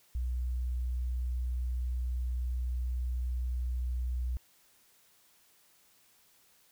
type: tone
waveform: sine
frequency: 61.74 Hz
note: B1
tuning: in tune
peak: -30 dBFS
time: 0.15-4.37 s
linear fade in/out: 0 ms
effects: white hiss -65 dBFS RMS until 6.71 s